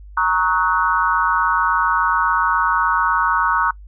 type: chord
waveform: sine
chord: D# minor seventh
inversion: second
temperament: equal with one note detuned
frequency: 932.3 / 1108.7 / 1275.8 / 1480 Hz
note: A#5 / C#6 / D#6 / F#6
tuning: 0 / 0 / +43 / 0 cents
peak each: -20 dBFS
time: 0.17-3.71 s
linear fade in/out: 5 ms
effects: noise-tail reverb RT60 0.1 s tail -24 dB re dry + added 50 Hz sine -36 dBFS peak until 3.87 s